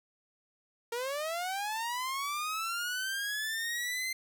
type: linear sweep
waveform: sawtooth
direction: up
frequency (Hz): 459.1 to 2087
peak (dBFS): -29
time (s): 0.92-4.13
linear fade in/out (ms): 5
effects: none